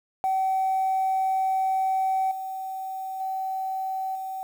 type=tone with level steps; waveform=sine; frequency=763 Hz; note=G5; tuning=47 cents flat; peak=-20 / -30 / -26 / -30 dBFS; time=0.24-4.43 s; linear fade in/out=0 ms; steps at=2.31 / 3.2 / 4.15 s; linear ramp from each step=5 ms; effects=tanh soft clip ceiling -18 dBFS + 8-bit